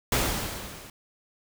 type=noise with level ramp; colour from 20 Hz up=pink; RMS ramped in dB=-23 to -46 dBFS; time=0.12-0.9 s; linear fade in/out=2 ms; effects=none